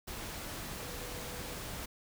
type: tone in noise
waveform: sine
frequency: 491.7 Hz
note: B4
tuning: 8 cents flat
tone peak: -50 dBFS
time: 0.77-1.56 s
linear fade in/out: 10 ms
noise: pink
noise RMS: -42 dBFS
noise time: 0.07-1.86 s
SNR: -11 dB
effects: none